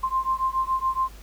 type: beating tone pair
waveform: sine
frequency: 1047 / 1054.1 Hz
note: C6 / C6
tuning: +1 / +13 cents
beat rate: 7.1 Hz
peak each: -25 dBFS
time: 0.03-1.09 s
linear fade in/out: 10 ms
effects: added 50 Hz sine -42 dBFS peak until 1.22 s + pink hiss -50 dBFS RMS until 1.22 s